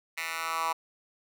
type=tone with high-pass filter sweep; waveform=10% pulse; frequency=163.6 Hz; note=E3; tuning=13 cents flat; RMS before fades=-32 dBFS; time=0.17-0.73 s; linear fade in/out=10 ms; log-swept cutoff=1900 to 1000 Hz; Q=3.9; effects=none